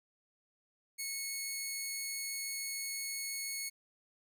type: tone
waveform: 10% pulse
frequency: 2197 Hz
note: C#7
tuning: 16 cents flat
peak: -28 dBFS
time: 0.98-3.7 s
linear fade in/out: 20 ms
effects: none